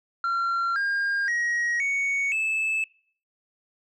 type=tone with pitch steps; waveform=sine; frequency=1371 / 1611.7 / 1894.6 / 2227 / 2618 Hz; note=F6 / G6 / A#6 / C#7 / E7; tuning=-32 / +48 / +28 / +7 / -13 cents; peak=-20 dBFS; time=0.24-2.84 s; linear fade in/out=2 ms; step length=520 ms; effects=noise-tail reverb RT60 0.5 s tail -23 dB re dry + tanh soft clip ceiling -22 dBFS